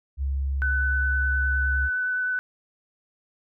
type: tone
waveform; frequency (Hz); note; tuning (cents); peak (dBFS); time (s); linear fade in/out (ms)
sine; 68.4; C#2; -23; -23; 0.17-1.9; 50
type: tone with vibrato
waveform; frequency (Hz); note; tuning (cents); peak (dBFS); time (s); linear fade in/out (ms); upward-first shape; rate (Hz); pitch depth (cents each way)
sine; 1500; F#6; +23; -23; 0.62-2.39; 0; triangle; 9.7; 13
effects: none